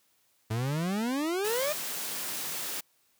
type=exponential sweep; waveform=40% pulse; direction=up; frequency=106.4 to 622.3 Hz; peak=-27 dBFS; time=0.5-1.73 s; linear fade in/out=10 ms
type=high-pass noise; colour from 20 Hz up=white; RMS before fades=-35 dBFS; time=1.44-2.81 s; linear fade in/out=10 ms; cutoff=130 Hz; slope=96 dB/octave
effects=white hiss -69 dBFS RMS until 3.19 s + high-pass 60 Hz 12 dB/octave